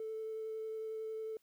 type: tone with vibrato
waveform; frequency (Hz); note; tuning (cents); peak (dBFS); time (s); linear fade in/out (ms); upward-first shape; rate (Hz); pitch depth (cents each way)
triangle; 440; A4; 0; -35; 0-1.37; 2; sine; 11; 9
effects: tanh soft clip ceiling -36 dBFS + white hiss -75 dBFS RMS until 1.42 s